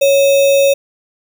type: tone with sample-and-hold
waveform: sine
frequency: 554.4 Hz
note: C#5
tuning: in tune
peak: -7 dBFS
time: 0.01-0.74 s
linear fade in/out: 10 ms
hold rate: 3150 Hz
effects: none